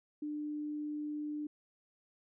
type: tone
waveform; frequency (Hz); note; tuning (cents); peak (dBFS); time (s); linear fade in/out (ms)
sine; 298.6; D4; +29; -36; 0.22-1.47; 5
effects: none